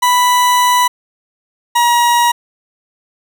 40% pulse tone pair in turn, 987.8 / 953.9 Hz, B5 / A#5, 0 / +40 cents, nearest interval minor second, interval 60 cents, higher first, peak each -8 dBFS, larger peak neither, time 0.02-0.88 / 1.75-2.32 s, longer first, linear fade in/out 10 ms, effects none

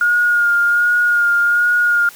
sine tone with vibrato, 1425 Hz, F6, 34 cents sharp, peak -11 dBFS, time 0.01-2.09 s, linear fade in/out 2 ms, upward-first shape sine, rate 1.3 Hz, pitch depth 22 cents each way, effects white hiss -40 dBFS RMS until 2.15 s

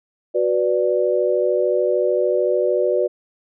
sine chord, B minor, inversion second, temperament equal, 370 / 493.9 / 587.3 Hz, F#4 / B4 / D5, 0 / 0 / 0 cents, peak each -20 dBFS, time 0.34-3.08 s, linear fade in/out 20 ms, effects none

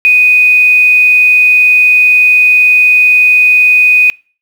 sine tone with quantisation, 2489 Hz, D#7, in tune, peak -3 dBFS, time 0.05-4.1 s, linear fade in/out 0 ms, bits 5, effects noise-tail reverb RT60 0.4 s tail -25 dB re dry

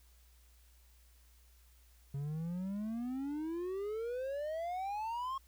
triangle exponential sweep, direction up, 136.7 to 1092 Hz, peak -34 dBFS, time 2.14-5.38 s, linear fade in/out 5 ms, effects added 60 Hz sine -61 dBFS peak until 5.47 s + white hiss -69 dBFS RMS until 5.47 s

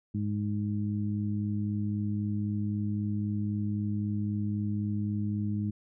harmonic tone, 103.83 Hz, G#2, in tune, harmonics 1 / 2 / 3, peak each -31 / -31 / -39 dBFS, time 0.14-5.71 s, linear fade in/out 10 ms, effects none

